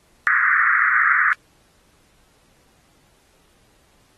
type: band-pass noise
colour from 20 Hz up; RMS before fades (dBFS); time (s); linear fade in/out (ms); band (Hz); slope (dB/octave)
white; -17; 0.27-1.33; 0; 1200 to 2000; 96
effects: pink hiss -59 dBFS RMS until 4.17 s + AAC 32 kbps